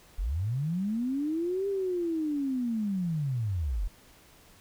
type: linear two-way sweep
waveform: sine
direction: up then down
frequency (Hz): 37.42 to 401.3 to 37.42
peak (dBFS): -27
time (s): 0.18-3.88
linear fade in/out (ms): 10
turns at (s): 1.68
effects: pink hiss -57 dBFS RMS until 4.6 s